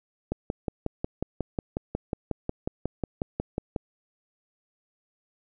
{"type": "click train", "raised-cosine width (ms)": 2, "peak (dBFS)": -14, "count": 20, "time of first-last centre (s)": [0.32, 3.762], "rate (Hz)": 5.52, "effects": []}